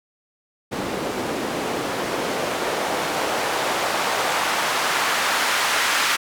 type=noise with band-pass filter sweep; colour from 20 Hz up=white; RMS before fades=-23 dBFS; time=0.71-6.17 s; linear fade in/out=20 ms; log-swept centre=280 to 1500 Hz; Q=0.86; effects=none